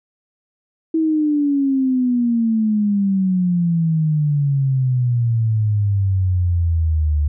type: exponential sweep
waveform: sine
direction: down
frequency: 324.8 to 72.9 Hz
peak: -14 dBFS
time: 0.94-7.28 s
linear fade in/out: 5 ms
effects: none